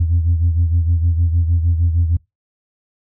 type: beating tone pair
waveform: sine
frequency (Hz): 83.5 / 90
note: E2 / F#2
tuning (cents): +23 / -47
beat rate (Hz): 6.5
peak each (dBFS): -12 / -19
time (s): 0-2.17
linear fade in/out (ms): 10
effects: noise-tail reverb RT60 0.2 s tail -25 dB re dry + tanh soft clip ceiling -8 dBFS